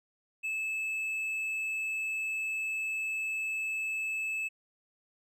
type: tone with hard clipping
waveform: sine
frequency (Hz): 2610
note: E7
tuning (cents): -18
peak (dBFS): -32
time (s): 0.43-4.49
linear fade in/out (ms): 20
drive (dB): 3
effects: none